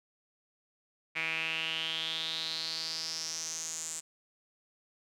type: tone with band-pass filter sweep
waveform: sawtooth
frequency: 161.4 Hz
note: E3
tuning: 36 cents flat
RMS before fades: -36 dBFS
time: 1.15-4.01 s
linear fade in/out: 20 ms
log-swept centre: 2300 to 7600 Hz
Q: 6.4
effects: none